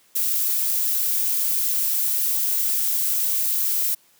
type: noise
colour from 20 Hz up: violet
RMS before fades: -22 dBFS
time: 0.15-3.95 s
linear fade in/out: 10 ms
effects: white hiss -58 dBFS RMS until 4.19 s + high-pass 100 Hz 12 dB/octave